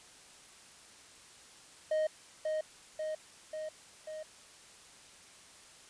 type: tone with echo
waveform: triangle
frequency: 622.3 Hz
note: D#5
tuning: in tune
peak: -26 dBFS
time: 1.91-2.07 s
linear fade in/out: 5 ms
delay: 540 ms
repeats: 4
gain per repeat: -3 dB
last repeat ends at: 4.23 s
effects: white hiss -56 dBFS RMS until 5.89 s + resampled to 22050 Hz